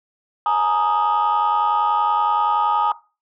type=chord; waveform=sine; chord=Ab suspended second; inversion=none; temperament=equal with one note detuned; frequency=841.7 / 932.3 / 1244.5 Hz; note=Ab5 / Bb5 / Eb6; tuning=+23 / 0 / 0 cents; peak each=-19 dBFS; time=0.46-2.92 s; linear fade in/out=2 ms; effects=noise-tail reverb RT60 0.3 s tail -18 dB re dry + tanh soft clip ceiling -11 dBFS